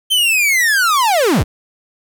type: linear sweep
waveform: 45% pulse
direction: down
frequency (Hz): 3136 to 33.45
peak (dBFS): -11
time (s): 0.1-1.44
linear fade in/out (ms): 20
effects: none